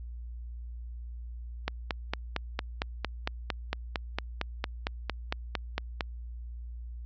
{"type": "click train", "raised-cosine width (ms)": 0.3, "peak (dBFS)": -13, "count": 20, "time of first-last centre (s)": [1.68, 6.008], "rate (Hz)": 4.39, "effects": ["added 59 Hz sine -38 dBFS peak until 7.05 s", "resampled to 16000 Hz"]}